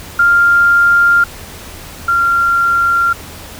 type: tone pair in turn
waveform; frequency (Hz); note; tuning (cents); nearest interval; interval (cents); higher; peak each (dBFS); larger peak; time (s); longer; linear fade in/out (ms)
sine; 1396.9 / 1382.5; F6 / F6; 0 / -18; unison; 18; first; -6 / -9; first; 0.19-1.24 / 2.08-3.13; neither; 5
effects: added 82 Hz sine -37 dBFS peak until 3.59 s + pink hiss -32 dBFS RMS until 3.59 s